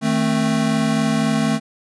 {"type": "chord", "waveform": "square", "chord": "A diminished", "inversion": "second", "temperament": "equal with one note detuned", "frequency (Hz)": [155.56, 220, 263.7], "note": ["Eb3", "A3", "C4"], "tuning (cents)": [0, 0, 14], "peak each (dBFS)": [-24, -19, -23], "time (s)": [0.01, 1.6], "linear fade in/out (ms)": 50, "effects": ["resampled to 24000 Hz"]}